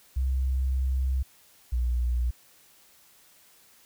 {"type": "tone pair in turn", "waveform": "sine", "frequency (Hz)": [65.41, 60.49], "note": ["C2", "B1"], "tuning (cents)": [0, -35], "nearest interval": "minor second", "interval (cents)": 135, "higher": "first", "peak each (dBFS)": -23, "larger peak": "neither", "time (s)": [[0.16, 1.23], [1.72, 2.31]], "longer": "first", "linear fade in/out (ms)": 10, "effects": ["white hiss -58 dBFS RMS until 3.85 s"]}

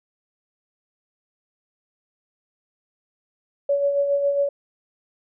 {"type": "tone with tremolo", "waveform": "sine", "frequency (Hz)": 565, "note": "C#5", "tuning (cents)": 33, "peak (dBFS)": -16, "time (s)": [3.69, 4.49], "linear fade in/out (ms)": 5, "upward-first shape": "sine", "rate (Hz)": 7.3, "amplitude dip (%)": 45, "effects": []}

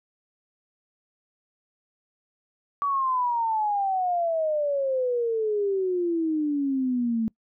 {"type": "exponential sweep", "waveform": "sine", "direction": "down", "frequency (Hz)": [1149, 220], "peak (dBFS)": -22, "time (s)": [2.82, 7.28], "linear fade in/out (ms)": 0, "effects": ["noise-tail reverb RT60 0.1 s tail -25 dB re dry"]}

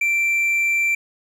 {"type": "tone", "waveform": "triangle", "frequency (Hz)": 2349, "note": "D7", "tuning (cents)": 0, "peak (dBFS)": -15, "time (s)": [0.01, 0.95], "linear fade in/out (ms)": 5, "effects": []}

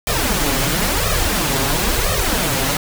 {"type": "noise with flanger", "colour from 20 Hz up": "pink", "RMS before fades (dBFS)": -18, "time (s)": [0.07, 2.77], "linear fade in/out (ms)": 2, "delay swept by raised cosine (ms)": [1.6, 7.5], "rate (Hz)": 0.98, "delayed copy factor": 0.95, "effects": []}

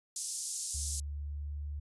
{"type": "band-pass noise", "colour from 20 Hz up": "white", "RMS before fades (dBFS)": -38, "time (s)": [0.16, 1], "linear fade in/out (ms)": 2, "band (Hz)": [5600, 9800], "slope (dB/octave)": 24}
{"type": "tone with pitch glide", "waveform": "sine", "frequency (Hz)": [72.4, 73.07], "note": ["D2", "D2"], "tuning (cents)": [-24, -8], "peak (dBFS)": -36, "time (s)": [0.74, 1.8], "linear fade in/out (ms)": 10, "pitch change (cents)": 16, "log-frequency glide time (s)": [1.01, 1.66]}
{"effects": ["resampled to 24000 Hz"]}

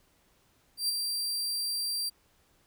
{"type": "tone with ADSR envelope", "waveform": "sawtooth", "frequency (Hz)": 4715, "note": "D8", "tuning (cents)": 6, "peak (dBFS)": -22, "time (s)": [0.77, 2.1], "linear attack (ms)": 120, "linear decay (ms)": 12, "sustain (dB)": -5, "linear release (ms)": 17, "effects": ["pink hiss -67 dBFS RMS until 2.66 s"]}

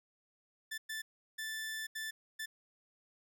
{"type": "tone bursts at uneven times", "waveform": "sawtooth", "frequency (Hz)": 1760, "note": "A6", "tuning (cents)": 0, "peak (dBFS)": -35, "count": 5, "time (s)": [[0.71, 0.78], [0.89, 1.02], [1.38, 1.87], [1.95, 2.11], [2.39, 2.46]], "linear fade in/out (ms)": 10, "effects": []}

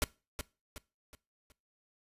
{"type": "noise with echo", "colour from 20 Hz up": "pink", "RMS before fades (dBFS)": -29, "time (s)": [0.02, 0.04], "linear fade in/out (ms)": 0, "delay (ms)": 370, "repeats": 4, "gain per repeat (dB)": -8, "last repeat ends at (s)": 1.52, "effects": ["noise-tail reverb RT60 0.3 s tail -21 dB re dry", "resampled to 32000 Hz"]}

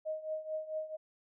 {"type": "tone with tremolo", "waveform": "sine", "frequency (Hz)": 625, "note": "D#5", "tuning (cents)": 8, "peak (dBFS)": -32, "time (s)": [0.05, 0.97], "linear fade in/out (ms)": 20, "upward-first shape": "triangle", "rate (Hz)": 4.5, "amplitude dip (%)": 85, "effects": []}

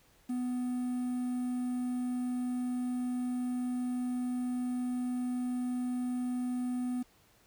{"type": "tone with quantisation", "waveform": "triangle", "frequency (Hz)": 248.6, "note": "B3", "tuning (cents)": 12, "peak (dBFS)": -29, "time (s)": [0.29, 7.03], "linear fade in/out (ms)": 10, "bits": 9, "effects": ["pink hiss -65 dBFS RMS until 7.46 s"]}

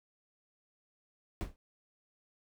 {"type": "noise with exponential decay", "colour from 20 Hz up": "brown", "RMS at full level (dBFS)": -29, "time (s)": [1.41, 1.56], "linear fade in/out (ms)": 0, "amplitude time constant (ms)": 32, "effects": []}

